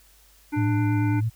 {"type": "harmonic tone", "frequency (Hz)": 296.7, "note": "D4", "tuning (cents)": 18, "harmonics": [1, 3, 5, 7, 8], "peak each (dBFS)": [-24, -34, -38, -41, -42], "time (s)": [0.52, 1.21], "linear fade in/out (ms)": 20}
{"type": "tone with vibrato", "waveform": "sine", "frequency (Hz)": 110, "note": "A2", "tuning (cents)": 0, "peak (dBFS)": -21, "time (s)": [0.56, 1.3], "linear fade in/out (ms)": 20, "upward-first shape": "triangle", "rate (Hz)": 8.9, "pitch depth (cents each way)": 71}
{"effects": ["added 50 Hz sine -57 dBFS peak until 1.35 s", "white hiss -57 dBFS RMS until 1.35 s"]}